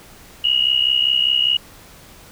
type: tone pair together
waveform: sine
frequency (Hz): 2856 / 2921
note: F7 / F#7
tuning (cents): +38 / -23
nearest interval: unison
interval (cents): 39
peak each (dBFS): -17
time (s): 0.44-1.57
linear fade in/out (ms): 5
effects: pink hiss -44 dBFS RMS until 2.31 s